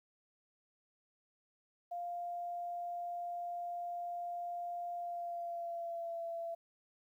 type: tone with pitch glide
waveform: sine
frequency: 698.5 to 673.1 Hz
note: F5 to E5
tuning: 0 to +36 cents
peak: -38 dBFS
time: 1.91-6.55 s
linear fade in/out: 10 ms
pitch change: -64 cents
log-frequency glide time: 4.96-6.2 s
effects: 12-bit